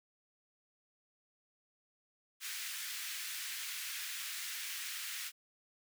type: high-pass noise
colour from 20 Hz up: pink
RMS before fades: -42 dBFS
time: 2.4-5.32 s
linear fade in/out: 50 ms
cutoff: 1700 Hz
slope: 24 dB/octave
effects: none